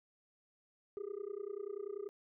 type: tone with amplitude modulation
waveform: sine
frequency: 405.1 Hz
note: G#4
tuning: 43 cents flat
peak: -34 dBFS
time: 0.97-2.09 s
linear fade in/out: 0 ms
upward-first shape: sine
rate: 30.3 Hz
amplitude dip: 100%
effects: tanh soft clip ceiling -36 dBFS